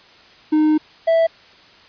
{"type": "tone pair in turn", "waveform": "triangle", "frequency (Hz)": [307.8, 657.9], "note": ["D#4", "E5"], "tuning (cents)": [-19, -4], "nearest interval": "octave + minor second", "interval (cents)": 1315, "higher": "second", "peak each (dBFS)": -10, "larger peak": "neither", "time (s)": [[0.52, 0.78], [1.07, 1.27]], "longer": "first", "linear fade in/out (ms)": 10, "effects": ["white hiss -47 dBFS RMS until 1.88 s", "resampled to 11025 Hz"]}